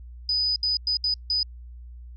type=tone bursts at uneven times; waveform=sine; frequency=4983 Hz; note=D#8; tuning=2 cents sharp; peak=-21 dBFS; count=5; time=0.29-0.56 / 0.63-0.77 / 0.87-0.97 / 1.04-1.14 / 1.3-1.43 s; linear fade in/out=2 ms; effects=added 60 Hz sine -39 dBFS peak until 2.16 s + Opus 48 kbps